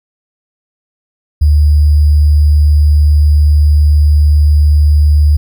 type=tone with sample-and-hold; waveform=sine; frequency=74.4 Hz; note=D2; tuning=23 cents sharp; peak=-4 dBFS; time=1.41-5.37 s; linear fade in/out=10 ms; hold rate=4900 Hz; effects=none